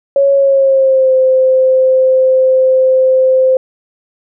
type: tone with pitch glide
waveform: sine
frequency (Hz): 554.4 to 520.3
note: C#5 to C5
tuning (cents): 0 to -10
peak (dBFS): -6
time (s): 0.16-3.57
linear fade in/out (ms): 2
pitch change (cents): -110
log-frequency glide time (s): 0.33-1.13
effects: none